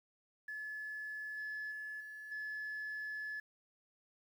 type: tone with level steps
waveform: sine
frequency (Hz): 1717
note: A6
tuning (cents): -43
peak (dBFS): -40 / -38 / -41 / -46 / -38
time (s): 0.48-3.4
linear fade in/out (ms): 5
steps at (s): 1.37 / 1.71 / 2 / 2.31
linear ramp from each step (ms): 10
effects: tanh soft clip ceiling -37 dBFS + 11-bit